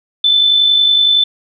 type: tone with amplitude modulation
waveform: sine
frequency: 3520 Hz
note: A7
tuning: in tune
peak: -6 dBFS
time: 0.24-1.24 s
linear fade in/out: 5 ms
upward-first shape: sine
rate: 50.8 Hz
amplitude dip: 40%
effects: none